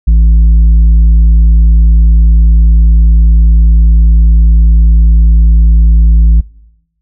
sine tone with tanh clipping, 55 Hz, A1, in tune, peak -3 dBFS, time 0.07-6.41 s, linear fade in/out 10 ms, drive 5 dB, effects noise-tail reverb RT60 1.0 s tail -24 dB re dry

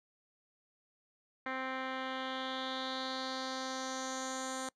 10% pulse tone with low-pass filter sweep, 261.6 Hz, C4, in tune, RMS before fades -39 dBFS, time 1.46-4.69 s, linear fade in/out 2 ms, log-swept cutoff 2200 to 8000 Hz, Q 3.5, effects noise-tail reverb RT60 0.1 s tail -24 dB re dry

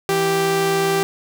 sawtooth tone pair together, 164.82 / 392 Hz, E3 / G4, 0 / 0 cents, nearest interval octave + minor third, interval 1500 cents, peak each -21 / -13 dBFS, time 0.09-1.03 s, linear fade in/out 0 ms, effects none

